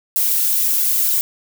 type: noise with flanger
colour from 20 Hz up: violet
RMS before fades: -17 dBFS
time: 0.16-1.21 s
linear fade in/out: 0 ms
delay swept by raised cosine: 1.6 to 6.2 ms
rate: 1.5 Hz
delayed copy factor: -0.95
effects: none

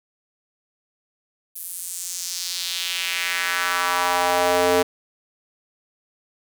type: tone with high-pass filter sweep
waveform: square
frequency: 88.8 Hz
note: F2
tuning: 29 cents sharp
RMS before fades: -23 dBFS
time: 1.55-4.83 s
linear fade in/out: 10 ms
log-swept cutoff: 12000 to 430 Hz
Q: 2
effects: none

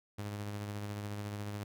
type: tone with tremolo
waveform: sawtooth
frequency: 103.1 Hz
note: G#2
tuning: 12 cents flat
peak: -33 dBFS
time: 0.18-1.64 s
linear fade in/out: 10 ms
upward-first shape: sine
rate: 14 Hz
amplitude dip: 30%
effects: none

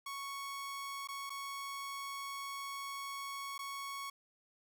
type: tone with dropouts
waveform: sawtooth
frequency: 1108.7 Hz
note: C#6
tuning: in tune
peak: -37 dBFS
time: 0.06-4.1 s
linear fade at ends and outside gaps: 5 ms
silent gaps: 1.074-1.086 / 1.296-1.302 / 3.58-3.59 s
effects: none

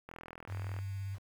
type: click train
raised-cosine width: 0.5 ms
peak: -31 dBFS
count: 30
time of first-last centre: 0.09-0.789 s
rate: 41.5 Hz
type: tone with vibrato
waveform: sine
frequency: 98 Hz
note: G2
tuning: in tune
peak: -36 dBFS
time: 0.47-1.19 s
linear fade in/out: 50 ms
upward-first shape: sine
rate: 17 Hz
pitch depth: 17 cents each way
effects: 9-bit

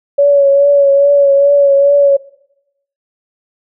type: tone with vibrato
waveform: sine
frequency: 563 Hz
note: C#5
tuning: 27 cents sharp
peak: -5 dBFS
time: 0.18-2.17 s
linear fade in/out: 10 ms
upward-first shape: triangle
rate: 2.4 Hz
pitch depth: 33 cents each way
effects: noise-tail reverb RT60 0.8 s tail -20 dB re dry

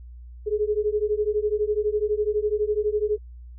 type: beating tone pair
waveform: sine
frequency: 415.3 / 427.3 Hz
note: G#4 / G#4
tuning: 0 / +49 cents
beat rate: 12 Hz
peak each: -24 dBFS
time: 0.46-3.18 s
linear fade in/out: 20 ms
effects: added 60 Hz sine -39 dBFS peak until 3.58 s

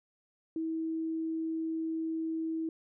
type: tone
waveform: sine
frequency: 323 Hz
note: E4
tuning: 35 cents flat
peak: -31 dBFS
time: 0.56-2.69 s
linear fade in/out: 2 ms
effects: none

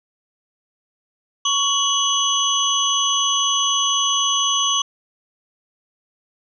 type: tone cluster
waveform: sine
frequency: 1114 / 2944 / 3330 / 6140 Hz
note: C#6 / F#7 / G#7 / G8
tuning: +8 / -9 / +4 / -37 cents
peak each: -22 dBFS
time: 1.45-4.82 s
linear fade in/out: 5 ms
effects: none

